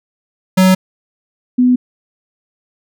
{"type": "tone pair in turn", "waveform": ["square", "sine"], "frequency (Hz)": [186.9, 249.5], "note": ["F#3", "B3"], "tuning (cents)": [18, 18], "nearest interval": "perfect fourth", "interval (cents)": 500, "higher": "second", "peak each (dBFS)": -7, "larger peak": "neither", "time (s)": [[0.57, 0.75], [1.58, 1.76]], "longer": "neither", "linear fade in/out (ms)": 10, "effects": []}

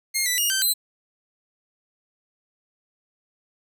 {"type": "tone with pitch steps", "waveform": "10% pulse", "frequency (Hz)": [2132, 1979, 2858, 1552, 4048], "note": ["C7", "B6", "F7", "G6", "B7"], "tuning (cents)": [32, 3, 39, -18, 42], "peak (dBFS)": -12, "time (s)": [0.14, 0.74], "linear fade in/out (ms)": 20, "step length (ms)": 120, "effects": []}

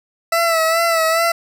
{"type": "tone with vibrato", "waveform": "20% pulse", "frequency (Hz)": 659.3, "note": "E5", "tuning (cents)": 0, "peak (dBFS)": -9, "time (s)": [0.32, 1.32], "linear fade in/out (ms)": 5, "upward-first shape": "sine", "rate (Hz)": 2.4, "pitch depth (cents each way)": 46, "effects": []}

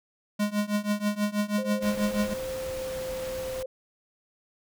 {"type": "tone with tremolo", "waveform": "square", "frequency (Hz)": 207.5, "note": "G#3", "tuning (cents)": -1, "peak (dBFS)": -22, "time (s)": [0.39, 2.34], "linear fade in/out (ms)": 10, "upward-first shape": "triangle", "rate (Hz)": 6.2, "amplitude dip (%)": 95}
{"type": "tone with pitch glide", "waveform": "sine", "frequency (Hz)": [523.3, 519.7], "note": ["C5", "C5"], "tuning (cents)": [0, -12], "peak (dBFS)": -31, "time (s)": [1.58, 3.66], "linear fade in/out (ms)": 5, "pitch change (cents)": -12, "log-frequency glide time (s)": [1.98, 3.18]}
{"type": "noise", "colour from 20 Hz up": "pink", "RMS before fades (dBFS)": -40, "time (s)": [1.82, 3.63], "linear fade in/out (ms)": 5}
{"effects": []}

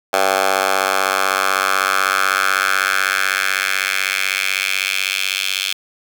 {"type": "tone with high-pass filter sweep", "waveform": "10% pulse", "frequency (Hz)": 96, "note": "G2", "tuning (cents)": -36, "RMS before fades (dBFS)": -18, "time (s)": [0.13, 5.73], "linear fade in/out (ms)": 5, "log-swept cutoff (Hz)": [760, 3000], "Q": 2.6, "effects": []}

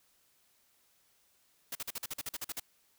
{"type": "noise bursts", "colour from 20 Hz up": "white", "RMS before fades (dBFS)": -38, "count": 12, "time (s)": [1.72, 2.599], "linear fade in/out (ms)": 5, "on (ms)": 32, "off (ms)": 45, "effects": ["white hiss -70 dBFS RMS until 2.98 s"]}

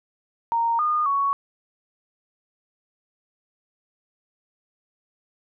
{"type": "tone with pitch steps", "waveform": "sine", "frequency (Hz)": [927, 1221, 1115], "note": ["A#5", "D#6", "C#6"], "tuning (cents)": [-10, -33, 10], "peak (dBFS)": -19, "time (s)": [0.52, 1.33], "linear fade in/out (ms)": 0, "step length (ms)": 270, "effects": []}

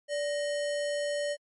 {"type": "tone with sample-and-hold", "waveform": "sine", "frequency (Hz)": 581, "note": "D5", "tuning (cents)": -19, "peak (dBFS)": -28, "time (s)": [0.08, 1.37], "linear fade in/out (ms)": 50, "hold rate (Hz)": 2450, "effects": ["MP3 48 kbps"]}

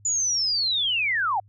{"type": "linear sweep", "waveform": "sine", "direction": "down", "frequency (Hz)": [7030, 706], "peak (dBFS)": -21, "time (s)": [0.05, 1.4], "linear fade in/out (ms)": 5, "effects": ["added 102 Hz sine -51 dBFS peak until 1.48 s"]}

